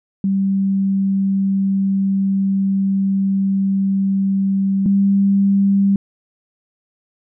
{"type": "tone pair in turn", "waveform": "sine", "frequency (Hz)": [194.7, 197.53], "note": ["G3", "G3"], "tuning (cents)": [-12, 13], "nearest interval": "unison", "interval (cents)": 25, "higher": "second", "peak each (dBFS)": [-14, -11], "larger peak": "second", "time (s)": [[0.24, 4.86], [4.86, 5.96]], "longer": "first", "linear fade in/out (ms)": 2, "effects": []}